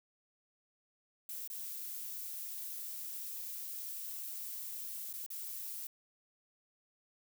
violet noise with dropouts, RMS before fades -43 dBFS, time 1.29-5.87 s, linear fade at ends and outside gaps 2 ms, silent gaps 1.476-1.5 / 5.129-5.137 / 5.263-5.303 s, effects none

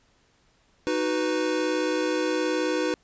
square chord, B major, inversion first, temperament equal, 311.1 / 370 / 493.9 Hz, D#4 / F#4 / B4, 0 / 0 / 0 cents, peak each -28 / -30 / -28 dBFS, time 0.87-2.94 s, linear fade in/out 0 ms, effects pink hiss -64 dBFS RMS until 3.03 s + resampled to 16000 Hz

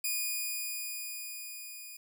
5% pulse tone with level ramp, 2460 Hz, D#7, 20 cents flat, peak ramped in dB -20 to -35 dBFS, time 0.04-1.97 s, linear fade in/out 5 ms, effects none

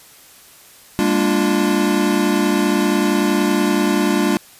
square chord, Bb dominant seventh, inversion third, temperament equal with one note detuned, 202.6 / 233.1 / 293.7 / 349.2 Hz, Ab3 / Bb3 / D4 / F4, -43 / 0 / 0 / 0 cents, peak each -20 / -23 / -20 / -21 dBFS, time 0.99-4.37 s, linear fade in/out 0 ms, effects white hiss -45 dBFS RMS until 4.59 s + resampled to 32000 Hz

